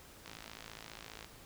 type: click train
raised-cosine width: 0.2 ms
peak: -29 dBFS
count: 55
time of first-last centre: 0.26-1.245 s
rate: 54.8 Hz
effects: pink hiss -56 dBFS RMS until 1.45 s